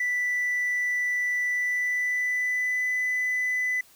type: tone with pitch glide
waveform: triangle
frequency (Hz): 1975.5 to 2001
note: B6 to B6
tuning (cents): 0 to +22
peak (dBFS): -21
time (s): 0-3.81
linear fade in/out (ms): 5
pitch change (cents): +22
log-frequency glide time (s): 1.46-2.87
effects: tanh soft clip ceiling -19 dBFS + white hiss -56 dBFS RMS until 3.95 s